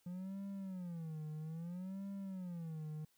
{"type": "tone with vibrato", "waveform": "triangle", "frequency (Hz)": 174.2, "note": "F3", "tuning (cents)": -4, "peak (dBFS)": -40, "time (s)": [0.06, 3.05], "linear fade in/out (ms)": 5, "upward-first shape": "sine", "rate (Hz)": 0.61, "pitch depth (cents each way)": 220, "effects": ["white hiss -75 dBFS RMS until 3.17 s"]}